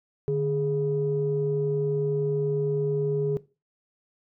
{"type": "tone pair together", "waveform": "sine", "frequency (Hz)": [148.11, 415.3], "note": ["D3", "G#4"], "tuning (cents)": [15, 0], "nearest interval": "octave + tritone", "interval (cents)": 1785, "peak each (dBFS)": [-26, -24], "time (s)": [0.28, 3.37], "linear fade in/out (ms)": 0, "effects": ["noise-tail reverb RT60 0.3 s tail -19 dB re dry", "tanh soft clip ceiling -15 dBFS"]}